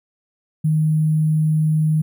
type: tone with sample-and-hold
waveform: sine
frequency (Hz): 155.56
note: D#3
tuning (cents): 0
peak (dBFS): -14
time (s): 0.64-2.02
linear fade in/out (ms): 10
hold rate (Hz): 11025
effects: none